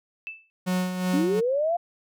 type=tone with exponential decay; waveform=sine; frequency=2639 Hz; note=E7; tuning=1 cent sharp; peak=-29 dBFS; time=0.27-0.5 s; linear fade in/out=0 ms; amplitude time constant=50 ms
type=tone with tremolo; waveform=45% pulse; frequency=182.9 Hz; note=F#3; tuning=20 cents flat; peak=-22 dBFS; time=0.66-1.41 s; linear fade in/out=20 ms; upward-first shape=sine; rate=2.7 Hz; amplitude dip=55%
type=linear sweep; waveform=sine; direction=up; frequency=261.6 to 708 Hz; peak=-21 dBFS; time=1.13-1.77 s; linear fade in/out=10 ms
effects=none